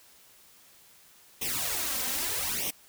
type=noise with flanger; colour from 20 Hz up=white; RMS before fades=-31 dBFS; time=1.41-2.71 s; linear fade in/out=10 ms; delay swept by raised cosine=0.33 to 3.93 ms; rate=0.8 Hz; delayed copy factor=+0.85; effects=white hiss -57 dBFS RMS until 2.88 s

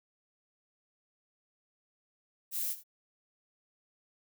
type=noise with echo; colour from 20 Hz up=violet; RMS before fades=-34 dBFS; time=2.51-2.76 s; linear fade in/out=50 ms; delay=78 ms; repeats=1; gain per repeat=-15 dB; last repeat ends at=2.838 s; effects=none

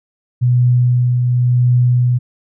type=tone with tremolo; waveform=sine; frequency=123.47 Hz; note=B2; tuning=in tune; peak=-8 dBFS; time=0.41-2.19 s; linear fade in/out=20 ms; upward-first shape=triangle; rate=0.93 Hz; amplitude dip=35%; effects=none

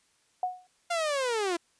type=tone with exponential decay; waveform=sine; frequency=732 Hz; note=F#5; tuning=19 cents flat; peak=-23 dBFS; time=0.43-0.67 s; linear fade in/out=2 ms; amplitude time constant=52 ms
type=linear sweep; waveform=sawtooth; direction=down; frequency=703 to 329.7 Hz; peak=-23 dBFS; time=0.9-1.57 s; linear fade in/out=10 ms
effects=white hiss -68 dBFS RMS until 1.79 s + resampled to 22050 Hz

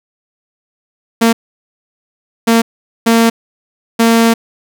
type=tone bursts at uneven times; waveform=sawtooth; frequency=229 Hz; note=A#3; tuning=31 cents flat; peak=-3 dBFS; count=4; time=1.21-1.33 / 2.47-2.62 / 3.06-3.3 / 3.99-4.34 s; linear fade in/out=10 ms; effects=none

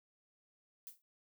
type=noise with exponential decay; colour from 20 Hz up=violet; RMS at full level=-45 dBFS; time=0.87-1.02 s; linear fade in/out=0 ms; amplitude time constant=31 ms; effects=none

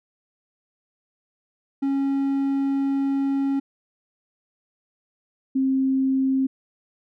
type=tone pair in turn; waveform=triangle / sine; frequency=274.7 / 265.8 Hz; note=C#4 / C4; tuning=-16 / +27 cents; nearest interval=minor second; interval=57 cents; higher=first; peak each=-18 dBFS; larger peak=neither; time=1.82-3.6 / 5.55-6.47 s; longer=first; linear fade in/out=10 ms; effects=none

